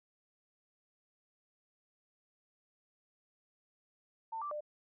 sine tone with pitch steps, 898 / 1172 / 598 Hz, A5 / D6 / D5, +35 / -4 / +31 cents, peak -37 dBFS, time 4.32-4.608 s, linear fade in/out 10 ms, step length 96 ms, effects none

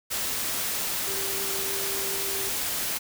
sine tone in noise, 392 Hz, G4, in tune, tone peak -36 dBFS, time 1.06-2.5 s, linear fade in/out 20 ms, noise white, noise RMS -29 dBFS, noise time 0.1-2.99 s, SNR -10 dB, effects none

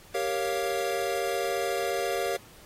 square chord, G half-diminished seventh, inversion none, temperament equal, 392 / 466.2 / 554.4 / 698.5 Hz, G4 / Bb4 / Db5 / F5, 0 / 0 / 0 / 0 cents, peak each -33 dBFS, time 0.14-2.37 s, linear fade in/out 10 ms, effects pink hiss -53 dBFS RMS until 2.65 s + AAC 48 kbps

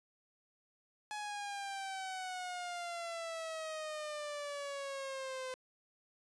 sawtooth exponential sweep, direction down, 845 to 512 Hz, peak -36 dBFS, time 1.11-5.54 s, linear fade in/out 0 ms, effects resampled to 22050 Hz

